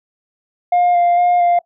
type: tone with vibrato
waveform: sine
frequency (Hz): 704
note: F5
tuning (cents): +14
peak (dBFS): -8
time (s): 0.72-1.59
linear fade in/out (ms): 5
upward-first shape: square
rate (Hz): 2.2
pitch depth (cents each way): 13
effects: noise-tail reverb RT60 0.1 s tail -22 dB re dry + tanh soft clip ceiling -9 dBFS